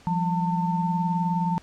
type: tone cluster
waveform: sine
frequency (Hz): 172.3 / 191.5 / 897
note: F3 / G3 / A5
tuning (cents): -23 / -40 / +33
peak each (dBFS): -24 / -32 / -26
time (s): 0.07-1.58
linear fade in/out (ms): 0
effects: pink hiss -53 dBFS RMS until 1.62 s + low-pass 7000 Hz 12 dB/octave